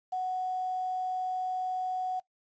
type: tone with quantisation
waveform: sine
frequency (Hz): 741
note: F#5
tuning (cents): +2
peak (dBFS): -29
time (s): 0.12-2.2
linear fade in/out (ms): 10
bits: 9
effects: noise-tail reverb RT60 0.1 s tail -19 dB re dry + resampled to 16000 Hz